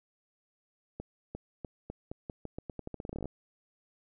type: accelerating click train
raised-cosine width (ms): 2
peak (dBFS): -25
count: 22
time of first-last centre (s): 1-3.256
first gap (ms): 350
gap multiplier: 0.85
effects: none